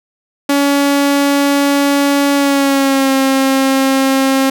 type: tone with pitch glide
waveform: sawtooth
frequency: 282.3 to 268.3 Hz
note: C#4 to C4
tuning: +32 to +44 cents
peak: -6 dBFS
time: 0.49-4.5 s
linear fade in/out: 5 ms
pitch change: -88 cents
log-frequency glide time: 2.35-3.12 s
effects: none